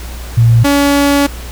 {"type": "tone pair in turn", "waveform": ["sine", "sawtooth"], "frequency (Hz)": [116.2, 283.3], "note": ["A#2", "C#4"], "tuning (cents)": [-5, 38], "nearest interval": "octave + minor third", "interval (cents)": 1543, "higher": "second", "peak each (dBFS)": -4, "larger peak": "neither", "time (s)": [[0.37, 0.64], [0.64, 1.27]], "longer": "second", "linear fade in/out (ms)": 10, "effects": ["added 60 Hz sine -24 dBFS peak until 1.51 s", "pink hiss -31 dBFS RMS until 1.51 s"]}